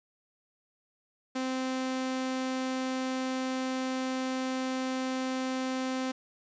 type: tone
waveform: sawtooth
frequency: 259.7 Hz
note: C4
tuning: 13 cents flat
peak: -26 dBFS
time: 1.35-6.12 s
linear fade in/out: 10 ms
effects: resampled to 16000 Hz + 9-bit